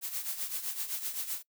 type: noise with tremolo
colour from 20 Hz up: blue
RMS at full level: -33 dBFS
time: 0.01-1.43 s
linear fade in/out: 50 ms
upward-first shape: triangle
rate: 7.8 Hz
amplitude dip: 75%
effects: noise-tail reverb RT60 0.1 s tail -23 dB re dry